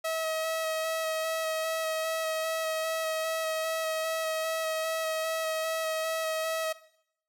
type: tone with vibrato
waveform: sawtooth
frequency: 641 Hz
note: E5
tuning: 49 cents flat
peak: -25 dBFS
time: 0.04-6.73 s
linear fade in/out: 10 ms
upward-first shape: square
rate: 2.5 Hz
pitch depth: 11 cents each way
effects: noise-tail reverb RT60 0.7 s tail -17 dB re dry